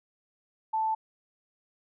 sine tone, 880 Hz, A5, in tune, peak -25 dBFS, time 0.73-0.95 s, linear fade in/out 10 ms, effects none

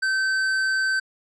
sine tone with tanh clipping, 1543 Hz, G6, 28 cents flat, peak -22 dBFS, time 0.02-1 s, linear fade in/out 10 ms, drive 13 dB, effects low-pass 8000 Hz 12 dB/octave

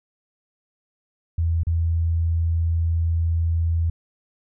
sine tone with dropouts, 83 Hz, E2, 12 cents sharp, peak -18 dBFS, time 1.38-3.9 s, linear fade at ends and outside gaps 5 ms, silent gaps 1.634-1.668 s, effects none

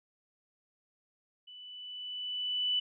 sine tone with level ramp, 2982 Hz, F#7, 13 cents sharp, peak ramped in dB -48 to -26 dBFS, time 1.47-2.8 s, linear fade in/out 10 ms, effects none

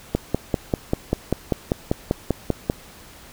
click train, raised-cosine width 2 ms, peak -5 dBFS, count 14, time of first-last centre 0.15-2.699 s, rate 5.1 Hz, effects pink hiss -45 dBFS RMS until 3.32 s

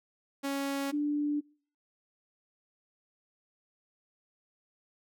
sawtooth / sine tone pair in turn, 277.2 / 293.7 Hz, C#4 / D4, 0 / 0 cents, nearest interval minor second, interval 100 cents, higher second, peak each -27 dBFS, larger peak neither, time 0.43-0.92 / 0.92-1.41 s, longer neither, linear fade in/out 20 ms, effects noise-tail reverb RT60 0.5 s tail -26 dB re dry

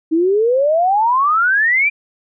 sine exponential sweep, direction up, 311.1 to 2409 Hz, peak -11 dBFS, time 0.11-1.9 s, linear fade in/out 20 ms, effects none

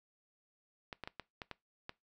clicks, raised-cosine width 0.3 ms, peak -26 dBFS, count 7, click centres 0.928 / 1.037 / 1.075 / 1.197 / 1.418 / 1.513 / 1.894 s, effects noise-tail reverb RT60 0.2 s tail -21 dB re dry

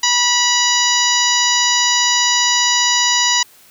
harmonic tone, 975 Hz, B5, 23 cents flat, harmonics 1 / 2 / 3 / 4 / 5 / 6 / 7, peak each -20 / -20 / -20 / -20 / -20 / -20 / -20 dBFS, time 0.03-3.43 s, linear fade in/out 5 ms, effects white hiss -47 dBFS RMS until 3.7 s

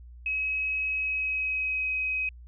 sine tone with pitch glide, 2555 to 2530 Hz, D#7 to D#7, +45 to +28 cents, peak -26 dBFS, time 0.26-2.29 s, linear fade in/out 2 ms, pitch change -17 cents, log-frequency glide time 0.91-1.92 s, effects added 60 Hz sine -44 dBFS peak until 2.47 s

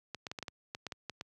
clicks, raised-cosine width 0.2 ms, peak -22 dBFS, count 11, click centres 0.147 / 0.268 / 0.315 / 0.388 / 0.427 / 0.482 / 0.749 / 0.867 / 0.922 / 1.097 / 1.211 s, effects high-pass 80 Hz 12 dB/octave

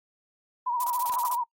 sine tone with vibrato, 973 Hz, B5, 26 cents flat, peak -25 dBFS, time 0.66-1.44 s, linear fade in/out 10 ms, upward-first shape sine, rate 14 Hz, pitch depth 66 cents each way
violet noise bursts, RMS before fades -32 dBFS, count 9, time 0.8-1.35 s, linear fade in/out 2 ms, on 38 ms, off 26 ms
clicks, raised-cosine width 0.2 ms, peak -31 / -24 / -24 dBFS, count 3, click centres 0.999 / 1.097 / 1.139 s
effects noise-tail reverb RT60 0.1 s tail -25 dB re dry + AAC 48 kbps

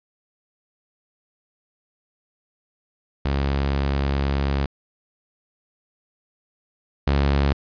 sawtooth tone pair in turn, 69.3 / 70.06 Hz, C#2 / C#2, 0 / +19 cents, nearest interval unison, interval 19 cents, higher second, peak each -16 / -13 dBFS, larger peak second, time 3.25-4.66 / 7.07-7.53 s, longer first, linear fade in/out 5 ms, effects resampled to 11025 Hz + 9-bit

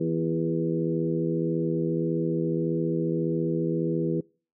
harmonic tone with a mistuned harmonic, 81.7 Hz, E2, 15 cents flat, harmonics 2 / 3 / 4 / 5 / 6, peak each -28 / -33 / -28 / -32 / -33 dBFS, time 0-4.21 s, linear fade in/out 10 ms, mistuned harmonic 4, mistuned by +37 cents, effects noise-tail reverb RT60 0.4 s tail -26 dB re dry

